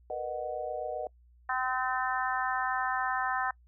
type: chord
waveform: sine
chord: B major seventh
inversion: third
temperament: equal with one note detuned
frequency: 466.2 / 493.9 / 613.7 / 740 Hz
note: A#4 / B4 / D#5 / F#5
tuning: 0 / 0 / -24 / 0 cents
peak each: -42 / -39 / -36 / -37 dBFS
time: 0.1-1.07 s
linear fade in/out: 2 ms
type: harmonic tone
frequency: 256.5 Hz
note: C4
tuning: 34 cents flat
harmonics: 3 / 4 / 5 / 6 / 7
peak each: -33 / -34 / -35 / -36 / -36 dBFS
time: 1.49-3.51 s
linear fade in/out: 5 ms
effects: noise-tail reverb RT60 0.1 s tail -25 dB re dry + added 60 Hz sine -57 dBFS peak until 3.67 s